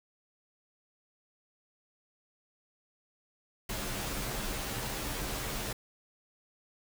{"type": "noise with comb filter", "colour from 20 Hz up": "pink", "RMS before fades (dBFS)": -36, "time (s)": [3.69, 5.73], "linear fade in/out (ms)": 5, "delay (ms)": 12, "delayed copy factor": -0.85, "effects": []}